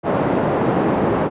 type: band-pass noise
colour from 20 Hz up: pink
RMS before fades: -18 dBFS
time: 0.03-1.3 s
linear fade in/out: 50 ms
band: 200 to 800 Hz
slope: 12 dB/octave
effects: resampled to 8000 Hz